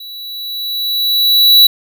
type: tone with level ramp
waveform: square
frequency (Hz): 3932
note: B7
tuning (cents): -8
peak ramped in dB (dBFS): -29 to -3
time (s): 0-1.67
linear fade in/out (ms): 5
effects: none